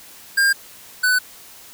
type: tone pair in turn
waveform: square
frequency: 1605 / 1497.5 Hz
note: G6 / F#6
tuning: +40 / +20 cents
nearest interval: minor second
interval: 120 cents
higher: first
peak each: -14 / -15 dBFS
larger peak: first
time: 0.37-0.53 / 1.03-1.19 s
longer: neither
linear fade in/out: 10 ms
effects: white hiss -43 dBFS RMS until 1.73 s